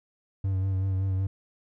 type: tone with vibrato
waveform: triangle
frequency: 95.5 Hz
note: G2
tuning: 45 cents flat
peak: -22 dBFS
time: 0.44-1.27 s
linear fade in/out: 5 ms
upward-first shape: sine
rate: 5.3 Hz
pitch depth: 30 cents each way
effects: none